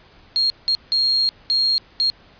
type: tone bursts at uneven times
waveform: sine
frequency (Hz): 4246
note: C8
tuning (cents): +25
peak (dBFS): -15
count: 5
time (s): 0.36-0.5 / 0.68-0.75 / 0.92-1.29 / 1.5-1.78 / 2-2.1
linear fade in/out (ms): 0
effects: pink hiss -50 dBFS RMS until 2.39 s + resampled to 11025 Hz